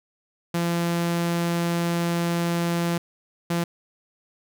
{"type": "tone bursts at uneven times", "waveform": "sawtooth", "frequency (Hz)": 170.8, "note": "F3", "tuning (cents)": -38, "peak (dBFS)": -18, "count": 2, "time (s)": [[0.54, 2.98], [3.5, 3.64]], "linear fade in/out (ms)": 5, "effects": []}